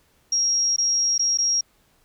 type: tone with dropouts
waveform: sine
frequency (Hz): 5610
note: F8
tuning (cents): +7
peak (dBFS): -18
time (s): 0.32-1.61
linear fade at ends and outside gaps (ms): 5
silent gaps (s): 0.763-0.782 / 1.18-1.193 / 1.375-1.385
effects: pink hiss -62 dBFS RMS until 2.04 s